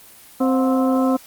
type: harmonic tone with a mistuned harmonic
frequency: 261.6 Hz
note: C4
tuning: in tune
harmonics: 1 / 2 / 3 / 4 / 5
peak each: -16 / -22 / -26 / -28 / -30 dBFS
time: 0.4-1.17 s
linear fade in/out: 10 ms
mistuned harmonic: 3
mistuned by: -140 cents
effects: white hiss -45 dBFS RMS until 1.26 s + Opus 24 kbps